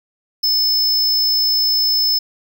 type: tone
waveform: square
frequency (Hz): 5240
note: E8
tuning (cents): -11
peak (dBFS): -14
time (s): 0.43-2.19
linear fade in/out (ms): 10
effects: none